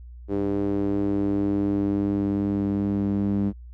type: tone with band-pass filter sweep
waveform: sawtooth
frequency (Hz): 100.3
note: G2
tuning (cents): +40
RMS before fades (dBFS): -24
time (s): 0.28-3.53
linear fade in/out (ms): 50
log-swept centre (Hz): 360 to 230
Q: 3.5
effects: added 60 Hz sine -39 dBFS peak until 3.73 s